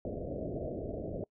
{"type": "low-pass noise", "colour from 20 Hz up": "white", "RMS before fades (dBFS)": -38, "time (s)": [0.05, 1.24], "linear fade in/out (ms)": 2, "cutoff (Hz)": 660, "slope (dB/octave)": 96, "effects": ["noise-tail reverb RT60 0.1 s tail -24 dB re dry"]}